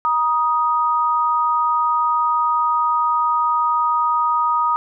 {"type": "tone pair together", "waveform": "sine", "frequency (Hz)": [950.2, 1244.5], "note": ["A#5", "D#6"], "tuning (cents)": [33, 0], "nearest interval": "perfect fourth", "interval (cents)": 467, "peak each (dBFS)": [-19, -17], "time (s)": [0.05, 4.76], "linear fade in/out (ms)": 0, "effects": []}